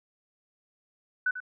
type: tone with echo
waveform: sine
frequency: 1496 Hz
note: F#6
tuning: 19 cents sharp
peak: -23 dBFS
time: 1.26-1.31 s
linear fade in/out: 5 ms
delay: 93 ms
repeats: 1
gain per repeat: -11 dB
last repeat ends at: 1.403 s
effects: none